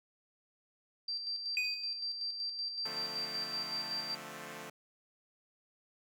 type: tone with tremolo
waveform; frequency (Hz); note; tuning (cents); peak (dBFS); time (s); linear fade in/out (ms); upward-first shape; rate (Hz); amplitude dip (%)
sine; 4699; D8; 0; -34; 1.08-4.15; 5; square; 5.3; 45
type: tone with exponential decay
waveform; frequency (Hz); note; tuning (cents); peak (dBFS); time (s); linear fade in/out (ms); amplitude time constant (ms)
triangle; 2489; D#7; 0; -26; 1.57-1.99; 1; 91
type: chord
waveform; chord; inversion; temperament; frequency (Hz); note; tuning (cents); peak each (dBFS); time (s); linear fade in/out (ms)
5% pulse; D minor seventh; none; equal; 146.83 / 174.61 / 220 / 261.6; D3 / F3 / A3 / C4; 0 / 0 / 0 / 0; -39 / -39 / -36 / -42; 2.85-4.7; 5
effects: none